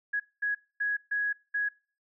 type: tone bursts at uneven times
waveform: sine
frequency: 1667 Hz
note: G#6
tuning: 6 cents sharp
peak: -26 dBFS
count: 5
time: 0.13-0.2 / 0.42-0.55 / 0.8-0.97 / 1.11-1.33 / 1.54-1.69 s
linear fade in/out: 10 ms
effects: noise-tail reverb RT60 0.4 s tail -24 dB re dry